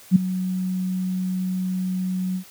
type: tone with ADSR envelope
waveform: sine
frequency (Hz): 185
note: F#3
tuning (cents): 0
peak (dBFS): -7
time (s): 0.11-2.44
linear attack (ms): 47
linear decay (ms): 8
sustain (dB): -15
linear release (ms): 85
effects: white hiss -47 dBFS RMS until 2.5 s + high-pass 60 Hz 12 dB/octave